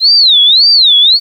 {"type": "tone with vibrato", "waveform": "sine", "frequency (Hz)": 3972, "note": "B7", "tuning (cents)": 9, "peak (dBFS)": -3, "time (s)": [0, 1.2], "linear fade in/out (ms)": 50, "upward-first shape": "sine", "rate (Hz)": 1.8, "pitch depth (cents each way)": 290, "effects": ["7-bit"]}